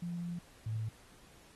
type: tone pair in turn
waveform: sine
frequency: 173.1 / 110.12 Hz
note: F3 / A2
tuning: -15 / +2 cents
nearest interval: minor sixth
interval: 783 cents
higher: first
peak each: -36 / -34 dBFS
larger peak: second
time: 0.02-0.39 / 0.66-0.89 s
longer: first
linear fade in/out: 5 ms
effects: pink hiss -61 dBFS RMS until 1.55 s + AAC 32 kbps